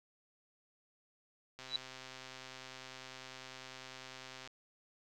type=click train; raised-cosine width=0.2 ms; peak=-31 dBFS; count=376; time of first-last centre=1.59-4.475 s; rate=130 Hz
type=tone with exponential growth; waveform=sine; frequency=3939 Hz; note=B7; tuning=5 cents flat; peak=-28 dBFS; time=1.66-1.76 s; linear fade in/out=1 ms; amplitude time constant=21 ms
effects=none